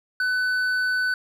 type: tone with hard clipping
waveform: sine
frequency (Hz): 1500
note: F#6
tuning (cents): +23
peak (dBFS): -22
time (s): 0.2-1.14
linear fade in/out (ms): 2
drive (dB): 5
effects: none